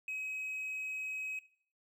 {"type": "tone", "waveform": "triangle", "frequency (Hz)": 2543, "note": "D#7", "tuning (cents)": 37, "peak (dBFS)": -34, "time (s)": [0.08, 1.39], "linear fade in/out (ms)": 2, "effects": ["noise-tail reverb RT60 0.5 s tail -18 dB re dry", "tanh soft clip ceiling -31 dBFS"]}